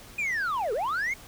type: linear two-way sweep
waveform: sine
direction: down then up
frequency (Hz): 2497 to 398.7 to 2226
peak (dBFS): -23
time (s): 0.18-1.14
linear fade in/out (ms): 10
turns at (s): 0.73
effects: tanh soft clip ceiling -25 dBFS + pink hiss -48 dBFS RMS until 1.27 s

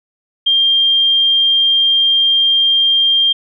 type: tone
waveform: sine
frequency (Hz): 3195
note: G7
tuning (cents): +32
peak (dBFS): -9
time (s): 0.46-3.33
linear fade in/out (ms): 10
effects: none

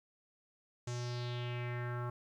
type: tone with low-pass filter sweep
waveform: square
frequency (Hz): 121.7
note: B2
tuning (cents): -25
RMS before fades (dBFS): -39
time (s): 0.87-2.1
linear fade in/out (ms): 5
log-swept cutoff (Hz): 7000 to 1200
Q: 3.4
effects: 12-bit

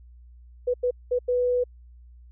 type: tone bursts at uneven times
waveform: sine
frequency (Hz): 493.9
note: B4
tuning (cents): 0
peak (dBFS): -20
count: 4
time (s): 0.67-0.74 / 0.83-0.91 / 1.11-1.19 / 1.28-1.64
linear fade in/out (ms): 10
effects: added 60 Hz sine -46 dBFS peak until 2.31 s

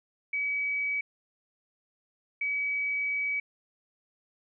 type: tone bursts at uneven times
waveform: sine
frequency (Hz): 2277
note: C#7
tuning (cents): +46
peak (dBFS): -27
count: 2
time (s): 0.33-1.01 / 2.41-3.4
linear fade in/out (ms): 5
effects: none

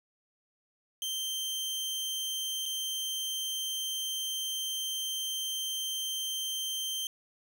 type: tone with dropouts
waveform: sawtooth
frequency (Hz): 3136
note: G7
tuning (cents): 0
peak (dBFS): -29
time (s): 1.02-7.07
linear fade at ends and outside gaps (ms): 1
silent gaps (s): 2.656-2.66
effects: none

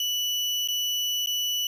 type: tone with dropouts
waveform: 35% pulse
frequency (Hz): 2960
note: F#7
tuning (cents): 0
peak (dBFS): -23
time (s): 0-1.67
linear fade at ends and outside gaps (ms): 2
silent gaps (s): 0.676-0.685 / 1.261-1.271
effects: none

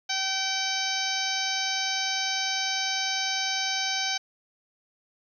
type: harmonic tone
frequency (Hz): 770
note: G5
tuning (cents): -31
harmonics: 1 / 2 / 3 / 4 / 5 / 6 / 7 / 8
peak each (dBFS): -34 / -34 / -34 / -34 / -34 / -34 / -34 / -34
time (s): 0.09-4.18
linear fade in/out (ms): 10
effects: 10-bit

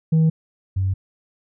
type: tone pair in turn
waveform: sine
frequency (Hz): 160 / 95.14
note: D#3 / F#2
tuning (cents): +49 / +49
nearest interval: major sixth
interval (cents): 900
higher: first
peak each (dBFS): -10 / -17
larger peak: first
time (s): 0.12-0.3 / 0.76-0.94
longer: neither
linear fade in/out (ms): 10
effects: tanh soft clip ceiling -12 dBFS

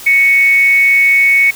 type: tone with frequency modulation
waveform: sine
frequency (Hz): 2219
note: C#7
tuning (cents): +1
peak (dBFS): -6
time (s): 0.06-1.51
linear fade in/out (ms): 10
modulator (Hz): 304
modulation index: 0.25
effects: white hiss -31 dBFS RMS until 1.55 s

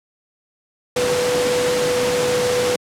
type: tone in noise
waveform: sine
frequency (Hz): 493.9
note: B4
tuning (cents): 0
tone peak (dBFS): -17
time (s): 0.96-2.76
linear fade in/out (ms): 5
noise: pink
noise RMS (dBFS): -22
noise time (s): 0.96-2.76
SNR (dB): +2
effects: high-pass 150 Hz 12 dB/octave + low-pass 9000 Hz 12 dB/octave

